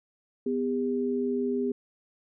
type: tone pair together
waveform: sine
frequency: 249.7 / 403.3 Hz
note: B3 / G4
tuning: +19 / +49 cents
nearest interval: minor sixth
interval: 830 cents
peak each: -28 dBFS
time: 0.46-1.72 s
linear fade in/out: 5 ms
effects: none

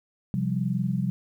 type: chord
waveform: sine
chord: C suspended fourth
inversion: none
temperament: equal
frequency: 130.81 / 174.61 / 196 Hz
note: C3 / F3 / G3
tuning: 0 / 0 / 0 cents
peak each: -28 dBFS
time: 0.34-1.1 s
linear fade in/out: 0 ms
effects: 10-bit

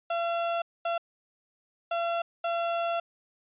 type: tone bursts at uneven times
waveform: 35% pulse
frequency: 680 Hz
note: F5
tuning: 46 cents flat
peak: -25 dBFS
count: 4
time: 0.1-0.62 / 0.85-0.98 / 1.91-2.22 / 2.44-3 s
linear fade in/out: 5 ms
effects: resampled to 8000 Hz

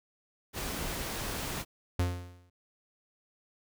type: noise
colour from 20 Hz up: pink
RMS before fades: -36 dBFS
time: 0.53-1.65 s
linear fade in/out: 50 ms
type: tone with exponential decay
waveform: 45% pulse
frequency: 88.8 Hz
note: F2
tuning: 29 cents sharp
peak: -24 dBFS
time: 1.99-2.5 s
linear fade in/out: 5 ms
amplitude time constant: 110 ms
effects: none

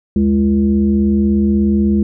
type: tone with frequency modulation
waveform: sine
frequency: 207.7 Hz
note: G#3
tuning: in tune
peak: -10 dBFS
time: 0.16-2.03 s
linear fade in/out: 2 ms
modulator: 133 Hz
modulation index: 0.77
effects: none

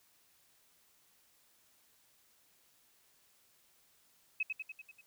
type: tone with echo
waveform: sine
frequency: 2563 Hz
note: E7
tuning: 49 cents flat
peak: -30 dBFS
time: 4.4-4.43 s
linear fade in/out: 5 ms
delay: 97 ms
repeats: 6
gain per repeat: -4 dB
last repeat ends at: 5.012 s
effects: white hiss -69 dBFS RMS until 5.06 s

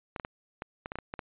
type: clicks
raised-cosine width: 0.5 ms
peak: -21 dBFS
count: 10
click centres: 0.162 / 0.198 / 0.249 / 0.621 / 0.859 / 0.919 / 0.956 / 0.987 / 1.139 / 1.192 s
effects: resampled to 8000 Hz

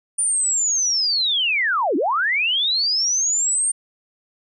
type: linear two-way sweep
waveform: sine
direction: down then up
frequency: 9397 to 253.3 to 8860 Hz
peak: -17 dBFS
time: 0.18-3.72 s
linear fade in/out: 10 ms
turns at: 1.96 s
effects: none

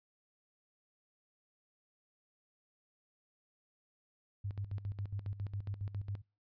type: tone with tremolo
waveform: sine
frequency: 100 Hz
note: G2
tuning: 35 cents sharp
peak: -35 dBFS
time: 4.44-6.22 s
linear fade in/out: 10 ms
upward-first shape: square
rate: 7.3 Hz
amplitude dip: 75%
effects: noise-tail reverb RT60 0.3 s tail -25 dB re dry + resampled to 11025 Hz

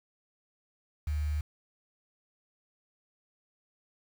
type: tone with quantisation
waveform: sine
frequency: 75 Hz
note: D2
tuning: 37 cents sharp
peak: -28 dBFS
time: 1.07-1.41 s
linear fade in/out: 5 ms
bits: 8
effects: none

